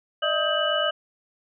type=tone cluster; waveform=sine; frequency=600 / 648 / 1264 / 1579 / 2959 Hz; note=D5 / E5 / D#6 / G6 / F#7; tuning=+37 / -30 / +27 / +12 / -1 cents; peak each=-26 / -29 / -28 / -29 / -26 dBFS; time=0.22-0.91 s; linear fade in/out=10 ms; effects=none